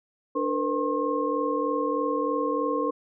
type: tone cluster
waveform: sine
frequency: 293.9 / 459.8 / 503 / 1072 Hz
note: D4 / A#4 / B4 / C6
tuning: +1 / -24 / +32 / +42 cents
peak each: -29 dBFS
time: 0.35-2.91 s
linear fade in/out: 10 ms
effects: none